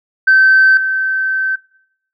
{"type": "tone with level steps", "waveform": "sine", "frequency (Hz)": 1544, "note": "G6", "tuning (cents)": -27, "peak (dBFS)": [-4, -13], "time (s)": [0.27, 1.56], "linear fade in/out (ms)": 10, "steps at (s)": 0.77, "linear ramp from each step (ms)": 2, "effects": ["noise-tail reverb RT60 0.7 s tail -23 dB re dry", "tanh soft clip ceiling -2 dBFS"]}